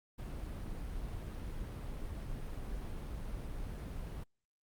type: noise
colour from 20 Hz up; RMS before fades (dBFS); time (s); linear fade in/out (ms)
brown; -41; 0.18-4.24; 10
effects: Opus 32 kbps